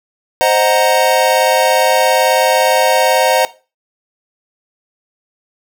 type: chord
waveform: square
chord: C half-diminished seventh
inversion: none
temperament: equal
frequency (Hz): 523.3 / 622.3 / 740 / 932.3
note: C5 / Eb5 / Gb5 / Bb5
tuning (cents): 0 / 0 / 0 / 0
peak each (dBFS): -16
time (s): 0.41-3.45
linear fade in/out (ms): 0
effects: noise-tail reverb RT60 0.3 s tail -17 dB re dry